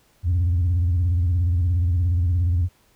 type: tone with vibrato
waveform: sine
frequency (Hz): 87.31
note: F2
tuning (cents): 0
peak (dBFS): -15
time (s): 0.23-2.69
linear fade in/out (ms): 50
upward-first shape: square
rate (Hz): 17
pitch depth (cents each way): 96
effects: tanh soft clip ceiling -15 dBFS + pink hiss -60 dBFS RMS until 2.95 s